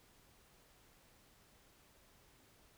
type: silence
effects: pink hiss -67 dBFS RMS until 2.77 s